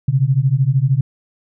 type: beating tone pair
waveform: sine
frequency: 127.6 / 140.6 Hz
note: C3 / C#3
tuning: -43 / +25 cents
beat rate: 13 Hz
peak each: -15 dBFS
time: 0.08-1.01 s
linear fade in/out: 5 ms
effects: none